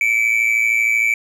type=tone with amplitude modulation; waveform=triangle; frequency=2305 Hz; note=D7; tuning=33 cents flat; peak=-9 dBFS; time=0.01-1.14 s; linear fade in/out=2 ms; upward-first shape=sine; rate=113 Hz; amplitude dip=70%; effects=none